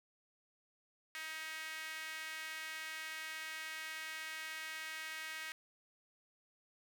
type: tone with high-pass filter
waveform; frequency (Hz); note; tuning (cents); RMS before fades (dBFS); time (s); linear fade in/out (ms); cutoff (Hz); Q
sawtooth; 316.5; D#4; +30; -45; 1.15-5.52; 0; 1900; 2.5
effects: none